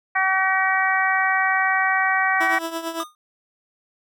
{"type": "harmonic tone", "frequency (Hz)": 380.5, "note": "F#4", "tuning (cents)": 48, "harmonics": [2, 3, 4, 5, 6], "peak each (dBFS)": [-23, -25, -24, -21, -28], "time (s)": [0.15, 2.59], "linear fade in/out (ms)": 10}
{"type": "tone with tremolo", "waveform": "15% pulse", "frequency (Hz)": 329.6, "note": "E4", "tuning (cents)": 0, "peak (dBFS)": -17, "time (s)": [2.4, 3.04], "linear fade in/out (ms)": 10, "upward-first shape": "triangle", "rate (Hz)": 8.9, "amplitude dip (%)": 75}
{"type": "tone with exponential decay", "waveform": "square", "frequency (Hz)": 1224, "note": "D#6", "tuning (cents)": -29, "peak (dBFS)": -24, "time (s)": [3, 3.15], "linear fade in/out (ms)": 1, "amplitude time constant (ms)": 32}
{"effects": []}